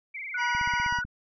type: tone with vibrato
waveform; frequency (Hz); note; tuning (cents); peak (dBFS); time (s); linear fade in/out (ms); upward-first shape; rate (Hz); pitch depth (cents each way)
sine; 2197; C#7; -16; -34; 0.14-0.89; 10; sine; 20; 110
type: tone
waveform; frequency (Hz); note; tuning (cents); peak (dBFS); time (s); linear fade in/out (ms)
sine; 1471; F#6; -11; -28; 0.34-1.04; 5
type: harmonic tone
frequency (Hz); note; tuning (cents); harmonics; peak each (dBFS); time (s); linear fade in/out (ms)
963; B5; -44; 1 / 2 / 3 / 5 / 6; -28 / -34 / -38 / -42 / -44; 0.37-1.02; 50
type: click train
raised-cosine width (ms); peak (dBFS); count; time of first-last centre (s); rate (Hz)
5; -28; 9; 0.55-1.05; 16
effects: none